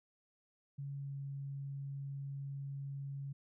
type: tone with pitch glide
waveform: sine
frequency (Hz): 140 to 138.87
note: C#3 to C#3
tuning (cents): +18 to +3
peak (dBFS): -40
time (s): 0.78-3.33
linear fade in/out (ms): 10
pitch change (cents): -15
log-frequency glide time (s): 0.95-1.14
effects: none